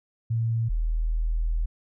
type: tone pair in turn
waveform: sine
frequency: 114.2 / 40.25 Hz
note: A#2 / E1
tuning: -35 / -41 cents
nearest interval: octave + tritone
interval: 1806 cents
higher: first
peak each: -22 dBFS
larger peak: neither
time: 0.3-0.69 / 0.69-1.66 s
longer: second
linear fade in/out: 10 ms
effects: none